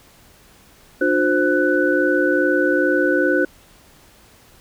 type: tone cluster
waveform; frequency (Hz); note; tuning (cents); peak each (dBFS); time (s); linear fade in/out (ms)
sine; 297.5 / 359.9 / 521 / 1491; D4 / F#4 / C5 / F#6; +22 / -48 / -7 / +13; -20; 1.01-3.45; 5
effects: pink hiss -50 dBFS RMS until 4.6 s